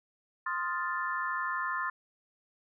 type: chord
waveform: sine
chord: F dominant seventh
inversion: second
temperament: equal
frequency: 1046.5 / 1244.5 / 1396.9 / 1760 Hz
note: C6 / Eb6 / F6 / A6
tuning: 0 / 0 / 0 / 0 cents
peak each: -34 / -38 / -38 / -35 dBFS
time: 0.46-1.9 s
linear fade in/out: 5 ms
effects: none